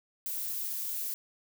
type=noise; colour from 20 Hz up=violet; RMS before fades=-35 dBFS; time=0.26-1.14 s; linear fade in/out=0 ms; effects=none